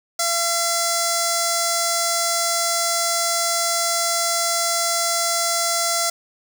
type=tone with notch filter; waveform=5% pulse; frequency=680 Hz; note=F5; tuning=46 cents flat; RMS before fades=-21 dBFS; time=0.19-6.1 s; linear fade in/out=5 ms; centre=2800 Hz; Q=0.9; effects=none

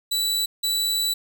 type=tone pair in turn; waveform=sawtooth; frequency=3951 / 3951 Hz; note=B7 / B7; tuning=0 / 0 cents; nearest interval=unison; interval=0 cents; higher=neither; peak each=-18 dBFS; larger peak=neither; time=0.11-0.46 / 0.63-1.14 s; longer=second; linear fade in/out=10 ms; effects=none

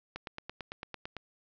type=click train; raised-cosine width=0.3 ms; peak=-23 dBFS; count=10; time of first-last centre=0.16-1.167 s; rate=8.94 Hz; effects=resampled to 16000 Hz + 10-bit

